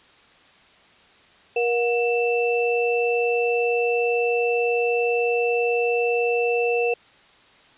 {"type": "tone cluster", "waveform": "sine", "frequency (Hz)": [474.2, 724, 2659], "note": ["A#4", "F#5", "E7"], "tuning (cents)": [30, -38, 14], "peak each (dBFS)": [-20, -28, -26], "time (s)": [1.56, 6.94], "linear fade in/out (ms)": 5, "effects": ["white hiss -53 dBFS RMS until 7.77 s", "resampled to 8000 Hz"]}